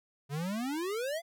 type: exponential sweep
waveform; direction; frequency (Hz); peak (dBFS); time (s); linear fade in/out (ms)
square; up; 135.8 to 698.5; -33; 0.29-1.22; 50
effects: none